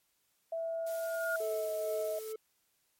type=tone with pitch glide; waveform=sine; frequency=659.3 to 633.9 Hz; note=E5 to D#5; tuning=0 to +32 cents; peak=-33 dBFS; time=0.52-2.19 s; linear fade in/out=5 ms; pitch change=-68 cents; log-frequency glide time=1.26-1.69 s
type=tone with exponential growth; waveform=sine; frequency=1427 Hz; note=F6; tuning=37 cents sharp; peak=-30 dBFS; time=0.57-1.36 s; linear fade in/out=2 ms; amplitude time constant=170 ms
type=noise; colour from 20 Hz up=blue; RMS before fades=-48 dBFS; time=0.86-2.33 s; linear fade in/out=10 ms
type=tone with tremolo; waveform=triangle; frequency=437.5 Hz; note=A4; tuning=10 cents flat; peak=-33 dBFS; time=1.4-2.36 s; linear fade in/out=5 ms; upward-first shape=sine; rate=2.2 Hz; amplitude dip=50%
effects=white hiss -75 dBFS RMS until 2.99 s + MP3 64 kbps